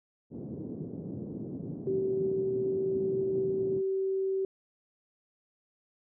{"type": "band-pass noise", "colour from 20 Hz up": "pink", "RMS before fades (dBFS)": -39, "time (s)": [0.3, 3.82], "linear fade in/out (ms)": 50, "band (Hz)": [130, 390], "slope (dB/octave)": 24}
{"type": "tone", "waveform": "sine", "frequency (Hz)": 384.2, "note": "G4", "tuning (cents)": -35, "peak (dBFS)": -27, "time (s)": [1.87, 4.45], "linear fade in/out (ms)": 2}
{"effects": []}